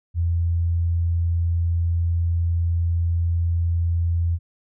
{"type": "tone", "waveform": "sine", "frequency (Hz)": 84.8, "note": "E2", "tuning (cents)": 50, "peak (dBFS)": -18, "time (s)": [0.14, 4.39], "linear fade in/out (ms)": 50, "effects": []}